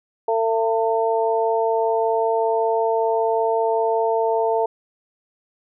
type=harmonic tone; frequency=225.2 Hz; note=A3; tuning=40 cents sharp; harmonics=2 / 3 / 4; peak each=-20 / -22 / -23 dBFS; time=0.28-4.66 s; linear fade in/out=5 ms; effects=none